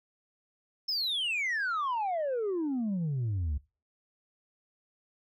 sine exponential sweep, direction down, 5330 to 68 Hz, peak -26 dBFS, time 0.88-3.58 s, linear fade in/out 10 ms, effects noise-tail reverb RT60 0.3 s tail -22 dB re dry + tanh soft clip ceiling -27 dBFS

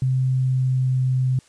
sine tone with pitch glide, 130 to 129.1 Hz, C3 to C3, -11 to -23 cents, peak -17 dBFS, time 0.02-1.39 s, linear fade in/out 2 ms, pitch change -12 cents, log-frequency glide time 0.22-1 s, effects white hiss -55 dBFS RMS until 1.48 s + resampled to 22050 Hz

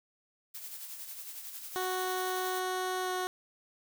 blue noise with tremolo, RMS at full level -42 dBFS, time 0.54-2.6 s, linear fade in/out 10 ms, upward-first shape sine, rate 11 Hz, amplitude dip 45%
15% pulse tone with pitch glide, 370 to 367.7 Hz, F#4 to F#4, 0 to -11 cents, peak -25 dBFS, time 1.76-3.27 s, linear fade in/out 0 ms, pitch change -11 cents, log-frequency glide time 3.02-3.1 s
effects none

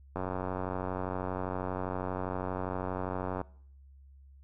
click train, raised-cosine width 1 ms, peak -20 dBFS, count 302, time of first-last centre 0.16-3.414 s, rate 92.5 Hz, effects noise-tail reverb RT60 0.6 s tail -22 dB re dry + added 68 Hz sine -52 dBFS peak until 4.43 s

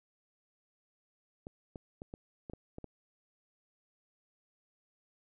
clicks, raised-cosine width 2 ms, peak -30 dBFS, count 8, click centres 1.469 / 1.758 / 2.019 / 2.139 / 2.498 / 2.535 / 2.784 / 2.843 s, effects none

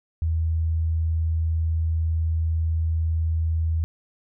sine tone, 81 Hz, E2, 30 cents flat, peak -20 dBFS, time 0.22-3.84 s, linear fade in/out 0 ms, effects none

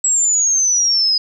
sine exponential sweep, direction down, 7760 to 4978 Hz, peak -12 dBFS, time 0.04-1.18 s, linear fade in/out 5 ms, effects 9-bit

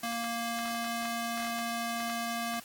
square tone with high-pass filter, 233.1 Hz, A#3, in tune, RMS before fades -34 dBFS, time 0.03-2.6 s, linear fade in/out 5 ms, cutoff 470 Hz, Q 0.6, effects white hiss -51 dBFS RMS until 2.64 s + AAC 64 kbps

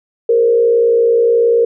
sine tone with frequency modulation, 465.7 Hz, A#4, 2 cents flat, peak -8 dBFS, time 0.29-1.65 s, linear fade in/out 5 ms, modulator 58.6 Hz, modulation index 0.57, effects none

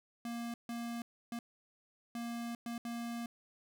square tone bursts at uneven times, 234.9 Hz, A#3, 13 cents sharp, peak -39 dBFS, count 6, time 0.25-0.54 / 0.69-1.02 / 1.32-1.39 / 2.15-2.55 / 2.66-2.78 / 2.85-3.26 s, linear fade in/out 2 ms, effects none

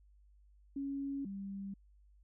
sine tone pair in turn, 277.2 / 196.8 Hz, C#4 / G3, 0 / +7 cents, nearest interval tritone, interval 593 cents, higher first, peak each -36 / -40 dBFS, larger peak first, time 0.76-1.25 / 1.25-1.74 s, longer neither, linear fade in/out 5 ms, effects added 50 Hz sine -61 dBFS peak until 2.23 s

